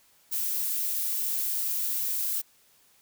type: noise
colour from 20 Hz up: violet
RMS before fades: -29 dBFS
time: 0.31-2.42 s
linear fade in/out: 20 ms
effects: white hiss -62 dBFS RMS until 3.01 s